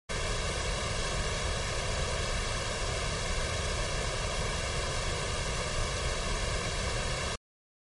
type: noise with comb filter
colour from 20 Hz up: pink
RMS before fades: -31 dBFS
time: 0.09-7.36 s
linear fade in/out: 10 ms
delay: 1.8 ms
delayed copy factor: +0.85
effects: low-pass 8000 Hz 12 dB/octave + MP3 48 kbps